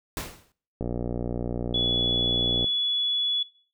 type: noise with exponential decay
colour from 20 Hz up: pink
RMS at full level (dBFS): -29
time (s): 0.17-0.52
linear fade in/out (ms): 1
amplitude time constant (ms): 75
type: click train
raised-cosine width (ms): 2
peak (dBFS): -16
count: 111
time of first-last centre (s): 0.81-2.643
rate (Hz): 60
type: tone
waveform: sine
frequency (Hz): 3407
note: G#7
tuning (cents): +44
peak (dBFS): -23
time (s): 1.74-3.43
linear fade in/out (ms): 5
effects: noise-tail reverb RT60 0.5 s tail -21 dB re dry